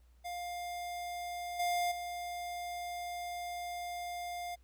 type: tone with level steps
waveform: square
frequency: 704 Hz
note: F5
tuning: 14 cents sharp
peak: -39 / -31 / -39 dBFS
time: 0.24-4.56 s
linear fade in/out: 20 ms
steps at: 1.59 / 1.91 s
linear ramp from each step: 10 ms
effects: added 60 Hz sine -60 dBFS peak until 4.63 s + pink hiss -75 dBFS RMS until 4.63 s